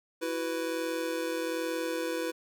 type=chord; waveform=square; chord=E suspended second; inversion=none; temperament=just; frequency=329.6 / 370.8 / 494.4 Hz; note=E4 / F#4 / B4; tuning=0 / +4 / +2 cents; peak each=-35 / -40 / -34 dBFS; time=0.21-2.32 s; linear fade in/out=20 ms; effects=none